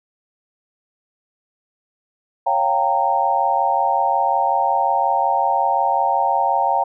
sine chord, G half-diminished seventh, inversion second, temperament equal with one note detuned, 554.4 / 698.5 / 784 / 922.7 Hz, Db5 / F5 / G5 / Bb5, 0 / 0 / 0 / -18 cents, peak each -25 / -22 / -19 / -19 dBFS, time 2.46-6.84 s, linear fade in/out 10 ms, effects none

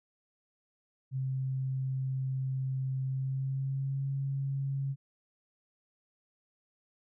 sine tone with pitch glide, 132.1 to 137 Hz, C3 to C#3, +17 to -20 cents, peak -30 dBFS, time 1.11-4.96 s, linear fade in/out 50 ms, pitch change +63 cents, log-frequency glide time 3.04-4.08 s, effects none

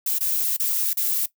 violet noise with dropouts, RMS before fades -23 dBFS, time 0.06-1.26 s, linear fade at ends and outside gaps 5 ms, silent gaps 0.186-0.206 / 0.566-0.597 / 0.933-0.97 s, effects noise-tail reverb RT60 0.1 s tail -17 dB re dry

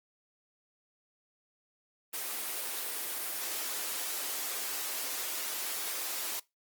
white high-pass noise, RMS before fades -36 dBFS, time 2.13-6.4 s, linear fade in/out 10 ms, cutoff 290 Hz, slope 24 dB/octave, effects noise-tail reverb RT60 0.2 s tail -22 dB re dry + Opus 24 kbps

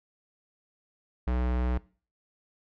square tone, 61.74 Hz, B1, in tune, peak -26 dBFS, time 1.27-1.78 s, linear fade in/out 5 ms, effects noise-tail reverb RT60 0.4 s tail -21 dB re dry + low-pass 2000 Hz 12 dB/octave

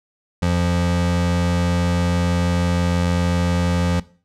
square tone pair together, 87.4 / 174.61 Hz, F2 / F3, +2 / 0 cents, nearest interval octave, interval 1198 cents, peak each -20 dBFS, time 0.42-4 s, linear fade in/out 5 ms, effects noise-tail reverb RT60 0.4 s tail -19 dB re dry + low-pass 8000 Hz 12 dB/octave

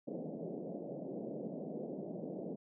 pink band-pass noise, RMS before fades -43 dBFS, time 0.07-2.56 s, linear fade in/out 10 ms, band 160 to 640 Hz, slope 48 dB/octave, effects none

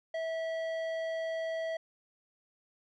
square tone with low-pass filter, 651 Hz, E5, 22 cents flat, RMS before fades -35 dBFS, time 0.14-1.77 s, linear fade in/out 5 ms, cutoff 2800 Hz, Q 0.67, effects none

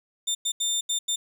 25% pulse tone bursts at uneven times, 3600 Hz, A7, 39 cents sharp, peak -20 dBFS, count 5, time 0.27-0.35 / 0.45-0.52 / 0.6-0.81 / 0.89-0.99 / 1.08-1.16 s, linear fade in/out 10 ms, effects 10-bit

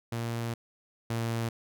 sawtooth tone pair in turn, 116.54 / 115.2 Hz, A#2 / A#2, 0 / -20 cents, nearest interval unison, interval 20 cents, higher first, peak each -27 / -25 dBFS, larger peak second, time 0.12-0.54 / 1.1-1.49 s, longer first, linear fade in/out 5 ms, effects none

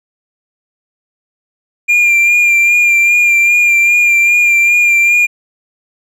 triangle tone with vibrato, 2395 Hz, D7, 33 cents sharp, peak -5 dBFS, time 1.88-5.27 s, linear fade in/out 20 ms, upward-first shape sine, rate 2.5 Hz, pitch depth 27 cents each way, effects none

